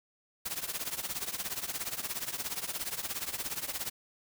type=noise with tremolo; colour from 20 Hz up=white; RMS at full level=-33 dBFS; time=0.45-3.9 s; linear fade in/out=10 ms; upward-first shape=triangle; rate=17 Hz; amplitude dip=90%; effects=none